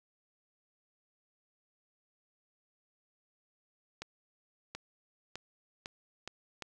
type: accelerating click train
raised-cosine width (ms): 0.2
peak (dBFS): -23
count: 6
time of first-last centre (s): 4.02-6.623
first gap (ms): 730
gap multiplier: 0.83
effects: none